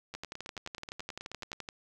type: two click trains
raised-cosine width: 0.2 ms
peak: -22 / -24 dBFS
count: 19 / 14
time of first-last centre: 0.15-1.688 / 0.14-1.53 s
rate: 11.7 / 9.35 Hz
effects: none